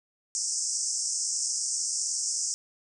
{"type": "band-pass noise", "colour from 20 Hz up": "pink", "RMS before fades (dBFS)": -30, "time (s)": [0.35, 2.54], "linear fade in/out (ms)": 0, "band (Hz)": [5200, 8700], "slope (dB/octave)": 96, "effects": []}